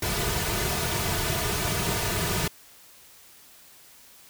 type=noise with comb filter; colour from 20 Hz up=pink; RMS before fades=-27 dBFS; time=0.02-2.48 s; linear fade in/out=5 ms; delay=3.7 ms; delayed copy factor=-0.7; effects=white hiss -52 dBFS RMS until 4.29 s